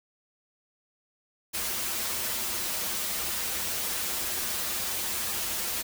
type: noise with comb filter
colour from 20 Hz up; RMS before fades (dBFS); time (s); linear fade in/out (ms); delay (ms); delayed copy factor
white; -31; 1.53-5.83; 20; 7; -0.9
effects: none